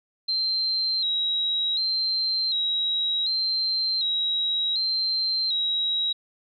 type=tone with vibrato; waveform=sine; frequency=3987 Hz; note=B7; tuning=16 cents sharp; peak=-22 dBFS; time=0.28-6.13 s; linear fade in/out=10 ms; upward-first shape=square; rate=0.67 Hz; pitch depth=63 cents each way; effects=none